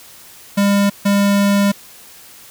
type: tone bursts at uneven times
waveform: square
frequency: 200.9 Hz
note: G3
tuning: 43 cents sharp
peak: -12 dBFS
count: 2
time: 0.57-0.9 / 1.05-1.72 s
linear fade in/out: 10 ms
effects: white hiss -41 dBFS RMS until 2.5 s